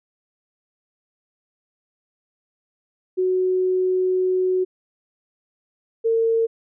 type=tone pair in turn; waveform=sine; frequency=370 / 454.2 Hz; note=F#4 / A#4; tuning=0 / -45 cents; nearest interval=major third; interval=355 cents; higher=second; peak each=-17 / -16 dBFS; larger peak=second; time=3.17-4.65 / 6.04-6.47 s; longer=first; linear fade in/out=20 ms; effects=none